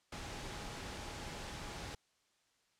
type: tone in noise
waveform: sine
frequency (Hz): 830.6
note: G#5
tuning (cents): 0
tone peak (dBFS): -56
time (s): 0.12-1.95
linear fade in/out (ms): 5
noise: pink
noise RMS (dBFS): -45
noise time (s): 0.12-1.95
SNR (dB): -14
effects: white hiss -75 dBFS RMS until 2.79 s + low-pass 7000 Hz 12 dB/octave